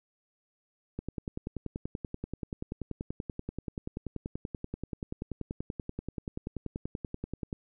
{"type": "click train", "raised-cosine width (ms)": 3, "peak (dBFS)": -22, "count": 69, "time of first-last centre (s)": [0.99, 7.528], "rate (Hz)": 10.4, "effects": []}